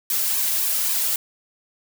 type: noise with flanger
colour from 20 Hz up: blue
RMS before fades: -22 dBFS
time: 0.1-1.16 s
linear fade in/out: 2 ms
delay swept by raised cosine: 1.4 to 2.8 ms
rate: 3.7 Hz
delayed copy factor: -0.85
effects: none